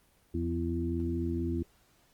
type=harmonic tone with a mistuned harmonic; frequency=84.4 Hz; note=E2; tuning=41 cents sharp; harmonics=1 / 2 / 3 / 4; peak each=-33 / -39 / -35 / -34 dBFS; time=0.34-1.63 s; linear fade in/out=5 ms; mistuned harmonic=2; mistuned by=+32 cents; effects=pink hiss -66 dBFS RMS until 2.13 s + Opus 24 kbps